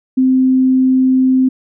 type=tone; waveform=sine; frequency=259.6 Hz; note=C4; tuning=13 cents flat; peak=-8 dBFS; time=0.17-1.49 s; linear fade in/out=10 ms; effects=none